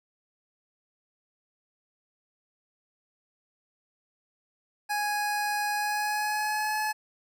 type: tone with pitch glide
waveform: 25% pulse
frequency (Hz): 830.6 to 855.9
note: G#5 to A5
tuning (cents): 0 to -48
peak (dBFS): -23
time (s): 4.89-6.93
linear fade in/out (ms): 20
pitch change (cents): +52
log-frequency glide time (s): 5.72-6.79
effects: none